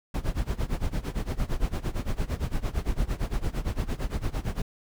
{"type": "noise with tremolo", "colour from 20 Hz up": "brown", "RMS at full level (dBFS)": -25, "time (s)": [0.14, 4.62], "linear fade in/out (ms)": 5, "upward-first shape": "sine", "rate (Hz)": 8.8, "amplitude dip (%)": 90, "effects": []}